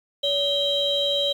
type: tone cluster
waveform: sine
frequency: 566 / 3156 / 3860 Hz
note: C#5 / G7 / B7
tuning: +36 / +11 / -40 cents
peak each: -24 dBFS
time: 0.23-1.33 s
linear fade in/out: 10 ms
effects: tanh soft clip ceiling -12 dBFS + 8-bit